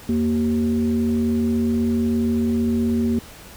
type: tone with frequency modulation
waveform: sine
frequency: 233.1 Hz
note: A#3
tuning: in tune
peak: -17 dBFS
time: 0.09-3.19 s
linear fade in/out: 2 ms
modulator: 150 Hz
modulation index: 0.61
effects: pink hiss -42 dBFS RMS until 3.56 s

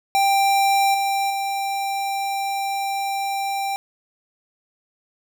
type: tone with level steps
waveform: square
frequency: 788 Hz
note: G5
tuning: 9 cents sharp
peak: -16 / -20 / -23 dBFS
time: 0.15-3.76 s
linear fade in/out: 0 ms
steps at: 0.94 / 1.3 s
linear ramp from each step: 5 ms
effects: none

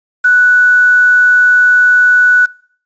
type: tone with quantisation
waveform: sine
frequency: 1480 Hz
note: F#6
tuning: in tune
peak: -5 dBFS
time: 0.24-2.46 s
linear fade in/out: 10 ms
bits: 5
effects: noise-tail reverb RT60 0.6 s tail -25 dB re dry + resampled to 16000 Hz

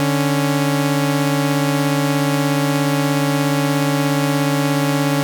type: tone pair together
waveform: sawtooth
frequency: 147.03 / 277.2 Hz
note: D3 / C#4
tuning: +2 / 0 cents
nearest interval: major seventh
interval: 1098 cents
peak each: -14 dBFS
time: 0-5.23 s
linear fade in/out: 0 ms
effects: none

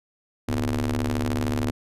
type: ring-modulated tone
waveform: sawtooth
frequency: 73.42 Hz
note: D2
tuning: in tune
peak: -16 dBFS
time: 0.48-1.71 s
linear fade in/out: 10 ms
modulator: 174 Hz
effects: resampled to 32000 Hz

